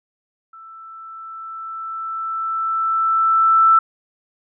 sine tone with level ramp, 1326 Hz, E6, 10 cents sharp, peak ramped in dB -38 to -8 dBFS, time 0.53-3.79 s, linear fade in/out 5 ms, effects none

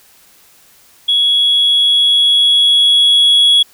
sine tone with level ramp, 3349 Hz, G#7, 14 cents sharp, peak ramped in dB -8 to -3 dBFS, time 1.08-3.63 s, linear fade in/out 10 ms, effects tanh soft clip ceiling -5 dBFS + white hiss -47 dBFS RMS until 3.73 s

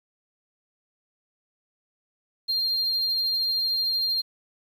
sine tone with tremolo, 4196 Hz, C8, 4 cents sharp, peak -19 dBFS, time 2.48-4.22 s, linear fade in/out 20 ms, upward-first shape triangle, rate 13 Hz, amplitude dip 25%, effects tanh soft clip ceiling -21 dBFS + 9-bit

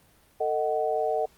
sine chord, D# diminished, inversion second, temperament just, 448 / 622.3 / 746.7 Hz, A4 / D#5 / F#5, +31 / 0 / +16 cents, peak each -28 dBFS, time 0.4-1.26 s, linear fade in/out 10 ms, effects pink hiss -60 dBFS RMS until 1.37 s + Opus 32 kbps

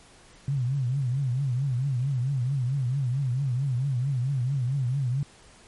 sine tone with vibrato, 131 Hz, C3, 2 cents sharp, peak -23 dBFS, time 0.48-5.23 s, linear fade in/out 2 ms, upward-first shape triangle, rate 4.5 Hz, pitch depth 180 cents each way, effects pink hiss -53 dBFS RMS until 5.67 s + MP3 48 kbps

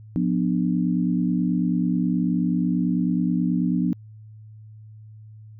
sine chord, B diminished, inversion second, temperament just, 177.8 / 246.9 / 296.3 Hz, F3 / B3 / D4, +31 / 0 / +15 cents, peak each -22 / -24 / -26 dBFS, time 0.16-3.93 s, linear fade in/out 0 ms, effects added 108 Hz sine -41 dBFS peak until 5.59 s

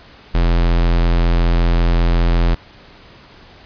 square tone, 42.66 Hz, F1, 40 cents flat, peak -12 dBFS, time 0.34-2.55 s, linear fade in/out 10 ms, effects pink hiss -43 dBFS RMS until 3.65 s + resampled to 11025 Hz

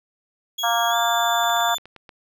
35% pulse tone with pitch glide, 3322 to 3520 Hz, G#7 to A7, 0 to 0 cents, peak -23 dBFS, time 0.58-1.78 s, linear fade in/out 10 ms, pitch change +100 cents, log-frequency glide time 0.9-0.96 s
harmonic tone, 233.1 Hz, A#3, in tune, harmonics 3 / 4 / 5 / 6 / 7, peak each -22 / -24 / -26 / -28 / -29 dBFS, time 0.63-1.75 s, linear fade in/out 10 ms
clicks, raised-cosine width 0.3 ms, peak -26 dBFS, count 9, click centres 1.436 / 1.497 / 1.568 / 1.606 / 1.692 / 1.783 / 1.856 / 1.963 / 2.092 s
effects none

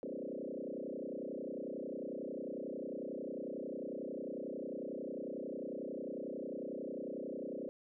sine tone with frequency modulation, 394.8 Hz, G4, 12 cents sharp, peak -39 dBFS, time 0.03-7.69 s, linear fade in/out 0 ms, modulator 31.1 Hz, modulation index 5.5, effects none

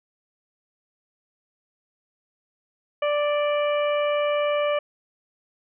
harmonic tone, 587.3 Hz, D5, in tune, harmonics 1 / 2 / 3 / 4 / 5, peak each -21 / -29 / -37 / -33 / -36 dBFS, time 3.02-4.79 s, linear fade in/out 5 ms, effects none

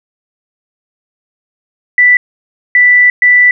sine tone bursts at uneven times, 1975.5 Hz, B6, in tune, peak -3 dBFS, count 3, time 1.98-2.17 / 2.75-3.1 / 3.22-3.51 s, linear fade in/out 2 ms, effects none

